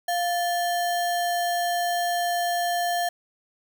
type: tone with sample-and-hold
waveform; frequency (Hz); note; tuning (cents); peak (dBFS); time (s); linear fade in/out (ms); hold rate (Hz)
sine; 699; F5; +1; -22; 0.08-3.09; 5; 2450
effects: none